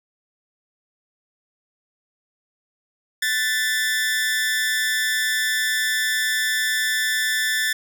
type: tone with amplitude modulation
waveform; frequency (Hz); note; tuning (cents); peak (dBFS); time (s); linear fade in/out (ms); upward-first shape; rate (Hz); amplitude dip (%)
sawtooth; 1760; A6; 0; -13; 3.22-7.73; 5; sine; 251; 70
effects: none